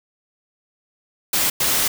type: noise bursts at uneven times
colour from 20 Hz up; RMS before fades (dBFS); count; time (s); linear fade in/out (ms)
white; -19; 2; 1.33-1.5 / 1.6-1.88; 5
effects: none